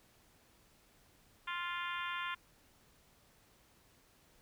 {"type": "harmonic tone", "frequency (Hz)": 349.2, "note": "F4", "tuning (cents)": 0, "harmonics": [3, 4, 5, 6, 7, 8, 9, 10], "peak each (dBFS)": [-41, -43, -45, -47, -48, -49, -50, -51], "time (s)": [1.47, 2.35], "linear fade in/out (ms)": 10, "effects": ["pink hiss -67 dBFS RMS until 4.41 s"]}